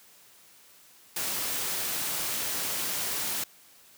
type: noise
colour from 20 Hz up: white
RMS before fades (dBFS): -31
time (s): 1.16-3.44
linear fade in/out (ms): 5
effects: white hiss -56 dBFS RMS until 3.97 s + high-pass 100 Hz 12 dB/octave